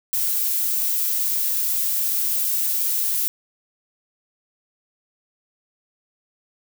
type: noise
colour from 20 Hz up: violet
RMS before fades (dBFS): -22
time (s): 0.13-3.28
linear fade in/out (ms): 0
effects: none